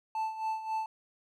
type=tone with tremolo; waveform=triangle; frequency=880 Hz; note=A5; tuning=in tune; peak=-27 dBFS; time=0.15-0.86 s; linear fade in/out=2 ms; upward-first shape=sine; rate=3.7 Hz; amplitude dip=70%; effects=none